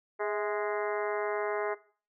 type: harmonic tone with a mistuned harmonic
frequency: 207.7 Hz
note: G#3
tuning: in tune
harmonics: 2 / 3 / 4 / 5 / 6 / 7 / 8 / 9 / 10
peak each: -32 / -36 / -38 / -40 / -42 / -43 / -44 / -45 / -46 dBFS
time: 0.19-1.75 s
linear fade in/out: 20 ms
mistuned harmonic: 3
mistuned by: +53 cents
effects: noise-tail reverb RT60 0.4 s tail -17 dB re dry